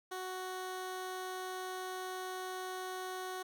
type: tone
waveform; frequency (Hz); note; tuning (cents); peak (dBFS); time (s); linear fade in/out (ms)
15% pulse; 371; F#4; +5; -33; 0.11-3.43; 10
effects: none